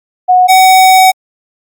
sine / square tone pair in turn, 732 / 752.6 Hz, F#5 / F#5, -19 / +29 cents, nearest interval unison, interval 48 cents, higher second, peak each -3 dBFS, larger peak neither, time 0.28-0.48 / 0.48-1.12 s, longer second, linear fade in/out 20 ms, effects Opus 48 kbps

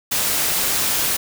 white noise, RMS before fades -20 dBFS, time 0.11-1.17 s, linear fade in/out 10 ms, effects none

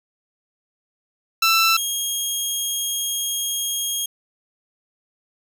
15% pulse tone pair in turn, 1334 / 3258 Hz, E6 / G#7, +20 / -34 cents, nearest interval octave + minor third, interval 1546 cents, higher second, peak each -8 / -15 dBFS, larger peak first, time 1.42-1.77 / 1.77-4.06 s, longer second, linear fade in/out 5 ms, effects none

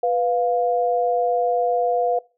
sine tone pair together, 493.9 / 701.5 Hz, B4 / F5, 0 / +8 cents, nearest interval tritone, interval 608 cents, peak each -20 dBFS, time 0.03-2.19 s, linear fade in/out 5 ms, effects noise-tail reverb RT60 0.3 s tail -22 dB re dry

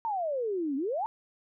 sine exponential two-way sweep, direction down then up, 932.3 to 261.6 to 932.3 Hz, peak -28 dBFS, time 0.05-1.06 s, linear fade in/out 0 ms, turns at 0.76 s, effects none

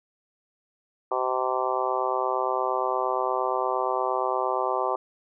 harmonic tone, 128.6 Hz, C3, 30 cents flat, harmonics 3 / 4 / 5 / 6 / 7 / 8 / 9, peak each -31 / -31 / -31 / -31 / -31 / -31 / -31 dBFS, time 1.11-4.96 s, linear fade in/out 5 ms, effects none

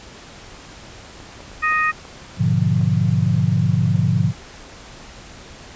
clicks, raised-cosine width 1 ms, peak -25 dBFS, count 6, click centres 1.202 / 1.405 / 1.516 / 1.723 / 2.052 / 2.813 s
harmonic tone, 622.3 Hz, D#5, in tune, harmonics 2 / 3 / 4, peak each -19 / -19 / -24 dBFS, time 1.62-1.92 s, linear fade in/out 20 ms
sine chord, G# diminished seventh, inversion none, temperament equal, 103.83 / 123.47 / 146.83 / 174.61 Hz, G#2 / B2 / D3 / F3, 0 / 0 / 0 / 0 cents, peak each -20 dBFS, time 2.37-4.33 s, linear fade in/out 50 ms
effects pink hiss -40 dBFS RMS until 5.75 s + resampled to 16000 Hz

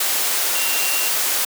sine tone in noise, 2758 Hz, F7, 22 cents flat, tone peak -26 dBFS, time 0.55-1.09 s, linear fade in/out 5 ms, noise white, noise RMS -20 dBFS, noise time 0-1.45 s, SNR -9 dB, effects high-pass 400 Hz 12 dB/octave

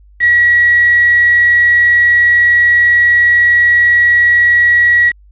sine tone with quantisation, 1921 Hz, B6, 48 cents flat, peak -6 dBFS, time 0.19-5.13 s, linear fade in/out 50 ms, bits 3, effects added 50 Hz sine -40 dBFS peak until 5.31 s + resampled to 8000 Hz

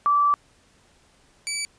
sine / 10% pulse tone pair in turn, 1161 / 2304 Hz, D6 / D7, -20 / -34 cents, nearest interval octave, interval 1186 cents, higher second, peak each -16 dBFS, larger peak neither, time 0.06-0.34 / 1.47-1.65 s, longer first, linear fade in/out 0 ms, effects pink hiss -59 dBFS RMS until 1.78 s + resampled to 22050 Hz

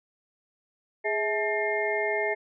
sine tone cluster, 417.3 / 648 / 859 / 1798 / 2124 Hz, G#4 / E5 / A5 / A6 / C7, +8 / -30 / -42 / +37 / +25 cents, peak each -29 / -31 / -34 / -33 / -30 dBFS, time 1.04-2.35 s, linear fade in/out 20 ms, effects none

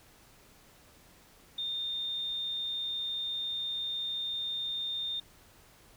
sine tone, 3633 Hz, A#7, 45 cents flat, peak -32 dBFS, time 1.58-5.2 s, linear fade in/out 5 ms, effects pink hiss -59 dBFS RMS until 5.96 s

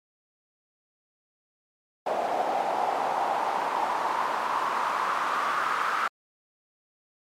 pink noise with band-pass filter sweep, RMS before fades -27 dBFS, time 2.06-6.08 s, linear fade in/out 5 ms, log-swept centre 690 to 1300 Hz, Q 4.2, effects high-pass 200 Hz 12 dB/octave + MP3 96 kbps

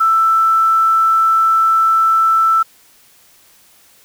sine tone with quantisation, 1326 Hz, E6, 10 cents sharp, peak -9 dBFS, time 0-2.63 s, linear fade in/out 10 ms, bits 6, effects white hiss -49 dBFS RMS until 4.04 s

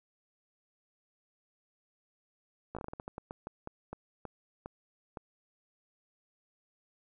slowing click train, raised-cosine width 1 ms, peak -26 dBFS, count 17, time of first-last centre 2.75-5.172 s, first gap 16 ms, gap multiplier 1.26, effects none

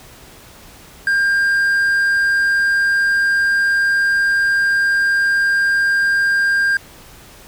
triangle tone, 1600 Hz, G6, 35 cents sharp, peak -11 dBFS, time 1.07-6.77 s, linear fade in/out 2 ms, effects pink hiss -42 dBFS RMS until 7.47 s

